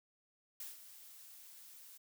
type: noise with ADSR envelope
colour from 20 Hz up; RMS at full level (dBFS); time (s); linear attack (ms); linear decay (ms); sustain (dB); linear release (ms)
blue; -45; 0.6-1.98; 3; 160; -11; 13
effects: none